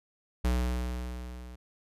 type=tone with level ramp; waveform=square; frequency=61.5 Hz; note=B1; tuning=7 cents flat; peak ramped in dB=-24 to -44 dBFS; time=0.44-1.56 s; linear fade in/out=10 ms; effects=resampled to 32000 Hz